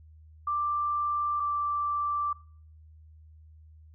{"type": "tone pair in turn", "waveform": "sine", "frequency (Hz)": [1179, 1171.5], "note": ["D6", "D6"], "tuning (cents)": [6, -5], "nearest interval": "unison", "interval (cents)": 11, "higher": "first", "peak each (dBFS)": [-26, -26], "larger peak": "neither", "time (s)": [[0.47, 1.4], [1.4, 2.33]], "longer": "neither", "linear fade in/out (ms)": 5, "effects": ["noise-tail reverb RT60 0.5 s tail -22 dB re dry", "added 78 Hz sine -50 dBFS peak until 3.94 s"]}